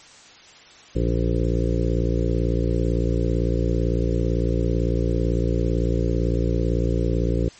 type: harmonic tone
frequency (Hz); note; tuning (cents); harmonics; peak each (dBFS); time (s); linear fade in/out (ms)
57.9; A#1; -11; 1 / 2 / 3 / 5 / 6 / 7 / 8 / 9; -22 / -25 / -27 / -29 / -30 / -30 / -31 / -32; 0.95-7.49; 10
effects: white hiss -47 dBFS RMS until 7.59 s + MP3 32 kbps